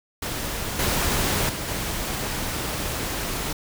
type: noise with level steps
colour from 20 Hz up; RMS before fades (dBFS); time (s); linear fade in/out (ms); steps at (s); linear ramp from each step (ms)
pink; -29 / -23 / -30 / -28; 0.22-3.53; 5; 0.79 / 1.49 / 1.68; 2
effects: none